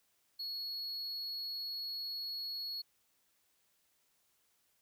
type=tone; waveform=triangle; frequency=4347 Hz; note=C#8; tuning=35 cents flat; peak=-37 dBFS; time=0.39-2.82 s; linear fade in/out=10 ms; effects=white hiss -75 dBFS RMS until 4.81 s